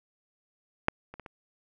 clicks, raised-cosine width 0.5 ms, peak -7 / -28 / -27 / -28 dBFS, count 4, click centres 0.884 / 1.14 / 1.197 / 1.262 s, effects none

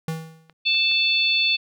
square tone with exponential decay, 161.2 Hz, E3, 38 cents flat, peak -23 dBFS, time 0.08-0.53 s, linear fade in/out 2 ms, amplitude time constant 97 ms
clicks, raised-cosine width 0.3 ms, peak -29 / -27 / -25 dBFS, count 3, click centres 0.497 / 0.745 / 0.915 s
harmonic tone, 880 Hz, A5, in tune, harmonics 3 / 4 / 5, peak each -20 / -22 / -24 dBFS, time 0.65-1.57 s, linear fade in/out 20 ms
effects none

